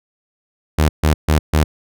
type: tone bursts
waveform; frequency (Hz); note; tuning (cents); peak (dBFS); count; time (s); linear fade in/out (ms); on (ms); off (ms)
sawtooth; 76.8; D#2; -22; -7; 4; 0.78-1.64; 10; 110; 140
effects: none